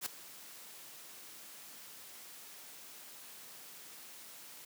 white noise with ADSR envelope, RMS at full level -35 dBFS, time 0.01-4.65 s, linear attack 51 ms, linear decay 4 ms, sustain -17 dB, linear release 5 ms, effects high-pass 150 Hz 12 dB/octave

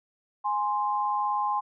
sine tone pair together, 830.6 / 1046.5 Hz, G#5 / C6, 0 / 0 cents, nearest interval major third, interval 400 cents, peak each -27 dBFS, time 0.44-1.61 s, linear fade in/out 20 ms, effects none

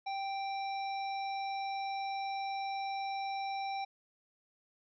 harmonic tone, 784 Hz, G5, in tune, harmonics 1 / 3 / 5 / 7, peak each -35 / -45 / -49 / -52 dBFS, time 0.06-3.85 s, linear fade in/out 10 ms, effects none

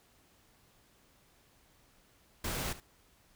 pink noise with echo, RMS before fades -36 dBFS, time 2.44-2.73 s, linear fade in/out 5 ms, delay 72 ms, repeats 1, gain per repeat -15 dB, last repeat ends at 2.802 s, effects pink hiss -66 dBFS RMS until 3.35 s

